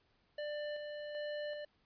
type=tone with tremolo; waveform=square; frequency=593 Hz; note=D5; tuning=17 cents sharp; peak=-39 dBFS; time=0.38-1.65 s; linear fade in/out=5 ms; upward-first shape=square; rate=1.3 Hz; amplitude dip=35%; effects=pink hiss -74 dBFS RMS until 1.85 s + resampled to 11025 Hz